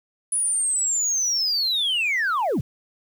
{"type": "linear sweep", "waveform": "sine", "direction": "down", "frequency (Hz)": [9956, 85.3], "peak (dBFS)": -18, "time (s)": [0.32, 2.61], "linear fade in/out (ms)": 5, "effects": ["tanh soft clip ceiling -18 dBFS", "8-bit"]}